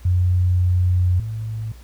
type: tone pair in turn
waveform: sine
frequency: 90.2 / 110.28 Hz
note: F#2 / A2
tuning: -44 / +4 cents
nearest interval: minor third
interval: 348 cents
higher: second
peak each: -14 / -24 dBFS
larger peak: first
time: 0.05-1.2 / 1.2-1.72 s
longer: first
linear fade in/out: 5 ms
effects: added 60 Hz sine -39 dBFS peak until 1.83 s + pink hiss -51 dBFS RMS until 1.83 s